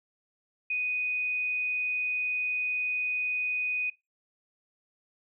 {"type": "tone", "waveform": "sine", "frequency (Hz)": 2489, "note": "D#7", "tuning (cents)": 0, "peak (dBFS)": -27, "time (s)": [0.7, 3.9], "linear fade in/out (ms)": 5, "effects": ["noise-tail reverb RT60 0.2 s tail -20 dB re dry"]}